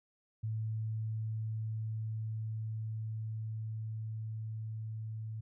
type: tone with level ramp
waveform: sine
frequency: 110 Hz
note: A2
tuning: in tune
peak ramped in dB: -33 to -38 dBFS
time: 0.43-5.41 s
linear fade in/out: 10 ms
effects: none